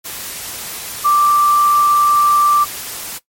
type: tone in noise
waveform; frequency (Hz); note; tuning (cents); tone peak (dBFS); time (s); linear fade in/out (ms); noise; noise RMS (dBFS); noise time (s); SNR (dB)
sine; 1174.7; D6; 0; -9; 1.04-2.65; 20; white; -27; 0.04-3.19; +15
effects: noise-tail reverb RT60 0.1 s tail -17 dB re dry + MP3 64 kbps